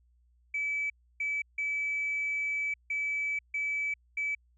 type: tone bursts at uneven times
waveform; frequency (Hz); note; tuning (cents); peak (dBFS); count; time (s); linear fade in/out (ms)
sine; 2300; D7; -37; -28; 6; 0.54-0.9 / 1.2-1.42 / 1.58-2.74 / 2.9-3.39 / 3.54-3.94 / 4.17-4.35; 5
effects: tanh soft clip ceiling -24 dBFS + added 60 Hz sine -63 dBFS peak until 4.57 s